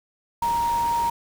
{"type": "tone in noise", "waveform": "sine", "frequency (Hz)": 937, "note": "A#5", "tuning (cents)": 9, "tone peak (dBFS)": -20, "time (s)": [0.42, 1.1], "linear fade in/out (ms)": 5, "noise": "pink", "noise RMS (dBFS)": -36, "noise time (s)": [0.42, 1.1], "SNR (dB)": 13, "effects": []}